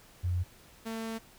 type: tone pair in turn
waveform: sine / sawtooth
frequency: 89.2 / 224.8 Hz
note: F2 / A3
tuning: +37 / +37 cents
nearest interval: octave + major third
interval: 1600 cents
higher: second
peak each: -27 / -31 dBFS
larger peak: first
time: 0.23-0.44 / 0.85-1.19 s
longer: second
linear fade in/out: 20 ms
effects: pink hiss -57 dBFS RMS until 1.38 s